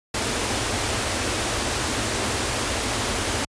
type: band-stop noise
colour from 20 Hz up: pink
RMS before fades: -24 dBFS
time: 0.14-3.45 s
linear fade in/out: 5 ms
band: 130 to 200 Hz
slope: 96 dB/octave
effects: high-pass 60 Hz 12 dB/octave + resampled to 22050 Hz